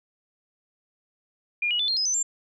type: tone with pitch steps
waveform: sine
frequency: 2418 / 2909 / 3499 / 4210 / 5065 / 6093 / 7330 Hz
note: D7 / F#7 / A7 / C8 / D#8 / F#8 / A#8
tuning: +50 / -30 / -10 / +10 / +30 / +50 / -30 cents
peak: -22 dBFS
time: 1.62-2.229 s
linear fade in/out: 5 ms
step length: 87 ms
effects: none